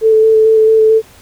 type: tone with vibrato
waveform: sine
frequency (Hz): 440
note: A4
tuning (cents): 0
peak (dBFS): -5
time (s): 0.01-1.02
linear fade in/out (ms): 50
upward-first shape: square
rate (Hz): 4.5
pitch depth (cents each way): 11
effects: pink hiss -42 dBFS RMS until 1.21 s